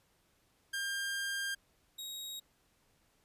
sawtooth tone pair in turn, 1600 / 3789 Hz, G6 / A#7, +35 / +27 cents, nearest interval octave + minor third, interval 1492 cents, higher second, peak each -31 / -38 dBFS, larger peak first, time 0.73-1.55 / 1.98-2.4 s, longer first, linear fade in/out 10 ms, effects pink hiss -72 dBFS RMS until 3.24 s + resampled to 32000 Hz

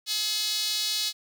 sawtooth tone with high-pass filter, 425.1 Hz, G#4, 40 cents sharp, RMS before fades -28 dBFS, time 0.06-1.13 s, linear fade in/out 50 ms, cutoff 4100 Hz, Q 3.2, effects none

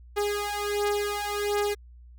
sawtooth beating tone pair, 410.8 / 412.2 Hz, G#4 / G#4, -19 / -13 cents, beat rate 1.4 Hz, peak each -25 dBFS, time 0.16-1.75 s, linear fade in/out 20 ms, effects added 60 Hz sine -46 dBFS peak until 2.18 s

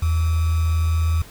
sine tone with sample-and-hold, 81.4 Hz, E2, 21 cents flat, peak -16 dBFS, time 0.02-1.22 s, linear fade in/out 5 ms, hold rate 1225 Hz, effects added 44 Hz sine -51 dBFS peak until 1.3 s + pink hiss -44 dBFS RMS until 1.3 s

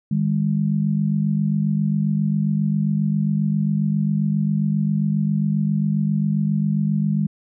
sine tone pair together, 155.56 / 203 Hz, D#3 / G#3, 0 / -39 cents, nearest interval perfect fourth, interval 461 cents, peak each -20 dBFS, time 0.11-7.27 s, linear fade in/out 5 ms, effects none

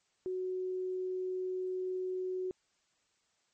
sine tone, 370 Hz, F#4, in tune, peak -33 dBFS, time 0.26-2.51 s, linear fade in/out 0 ms, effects white hiss -75 dBFS RMS until 3.53 s + MP3 32 kbps

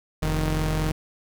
sawtooth tone pair together, 44.16 / 155.56 Hz, F1 / D#3, +20 / 0 cents, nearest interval octave + minor seventh, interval 2180 cents, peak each -21 dBFS, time 0.22-0.92 s, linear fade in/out 10 ms, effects none

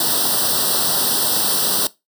white noise with comb filter, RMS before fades -18 dBFS, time 0-1.87 s, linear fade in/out 2 ms, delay 0.22 ms, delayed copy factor +0.95, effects noise-tail reverb RT60 0.2 s tail -19 dB re dry + high-pass 150 Hz 12 dB/octave

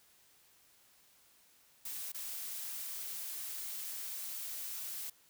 blue noise with dropouts, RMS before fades -42 dBFS, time 1.85-5.1 s, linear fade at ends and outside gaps 5 ms, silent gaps 2.12-2.144 s, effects white hiss -66 dBFS RMS until 5.29 s

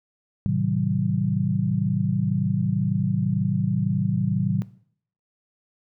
sine chord, A diminished seventh, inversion none, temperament just, 110 / 132 / 158.4 / 190.08 Hz, A2 / C3 / Eb3 / Gb3, 0 / +16 / +31 / +47 cents, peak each -26 / -26 / -26 / -25 dBFS, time 0.46-4.62 s, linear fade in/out 0 ms, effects noise-tail reverb RT60 0.6 s tail -18 dB re dry

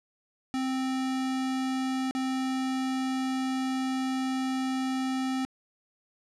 square tone with dropouts, 261.6 Hz, C4, in tune, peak -28 dBFS, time 0.54-5.45 s, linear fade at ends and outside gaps 0 ms, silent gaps 2.11-2.15 s, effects low-pass 8000 Hz 12 dB/octave

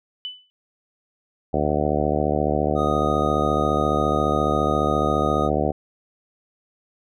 sine tone with exponential decay, 2997 Hz, F#7, 22 cents sharp, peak -25 dBFS, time 0.25-0.5 s, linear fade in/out 0 ms, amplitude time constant 53 ms
harmonic tone, 74.5 Hz, D2, 25 cents sharp, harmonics 1 / 2 / 3 / 4 / 5 / 6 / 7 / 8 / 9 / 10, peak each -28 / -28 / -28 / -28 / -28 / -28 / -28 / -28 / -28 / -28 dBFS, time 1.53-5.72 s, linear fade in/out 10 ms
triangle tone, 1244.5 Hz, D#6, in tune, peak -23 dBFS, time 2.75-5.5 s, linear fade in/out 50 ms
effects none

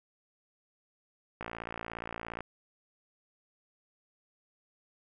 click train, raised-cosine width 0.5 ms, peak -23 dBFS, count 58, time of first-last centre 1.41-2.407 s, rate 57.2 Hz, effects none

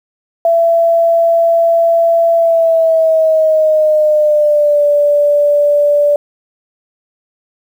sine tone with pitch glide, 670 to 583.3 Hz, E5 to D5, +28 to -12 cents, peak -7 dBFS, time 0.45-6.16 s, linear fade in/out 2 ms, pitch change -240 cents, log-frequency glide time 2.36-4.84 s, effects 7-bit

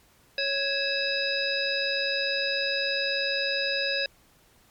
harmonic tone with a mistuned harmonic, 554.4 Hz, C#5, in tune, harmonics 1 / 3 / 5 / 7 / 9, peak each -31 / -31 / -31 / -31 / -31 dBFS, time 0.38-4.06 s, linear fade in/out 2 ms, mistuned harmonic 5, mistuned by -100 cents, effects pink hiss -60 dBFS RMS until 4.7 s + MP3 96 kbps

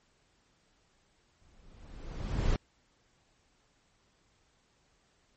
brown noise with exponential growth, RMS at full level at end -25 dBFS, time 1.41-2.56 s, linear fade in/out 1 ms, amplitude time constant 250 ms, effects pink hiss -70 dBFS RMS until 5.36 s + MP3 32 kbps

